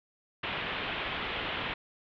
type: low-pass noise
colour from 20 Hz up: white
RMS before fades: -35 dBFS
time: 0.43-1.74 s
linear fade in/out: 5 ms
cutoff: 3400 Hz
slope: 48 dB/octave
effects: none